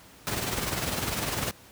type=noise with tremolo; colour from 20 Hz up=pink; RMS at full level=-27 dBFS; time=0.27-1.51 s; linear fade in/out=0 ms; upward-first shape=triangle; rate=20 Hz; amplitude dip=60%; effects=pink hiss -52 dBFS RMS until 1.71 s + high-pass 60 Hz 12 dB/octave